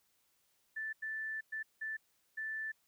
sine tone bursts at uneven times, 1760 Hz, A6, in tune, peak -37 dBFS, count 5, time 0.76-0.93 / 1.02-1.41 / 1.52-1.63 / 1.81-1.97 / 2.37-2.72 s, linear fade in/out 10 ms, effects white hiss -75 dBFS RMS until 2.87 s

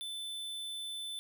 square tone, 3520 Hz, A7, in tune, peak -39 dBFS, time 0.01-1.19 s, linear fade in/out 0 ms, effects none

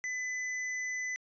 square tone, 2006 Hz, B6, 26 cents sharp, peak -34 dBFS, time 0.04-1.16 s, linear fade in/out 0 ms, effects resampled to 16000 Hz

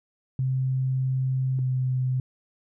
sine tone pair in turn, 130.81 / 128.71 Hz, C3 / C3, 0 / -28 cents, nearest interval unison, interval 28 cents, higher first, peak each -22 dBFS, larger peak neither, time 0.39-1.59 / 1.59-2.2 s, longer first, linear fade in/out 2 ms, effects none

